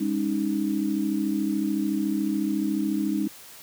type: chord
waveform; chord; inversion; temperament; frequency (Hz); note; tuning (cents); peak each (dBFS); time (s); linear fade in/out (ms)
sine; Ab suspended fourth; none; equal with one note detuned; 203.8 / 277.2 / 311.1; Ab3 / Db4 / Eb4; -32 / 0 / 0; -27 / -29 / -26; 0-3.28; 10
effects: white hiss -46 dBFS RMS until 3.62 s + high-pass 80 Hz 12 dB/octave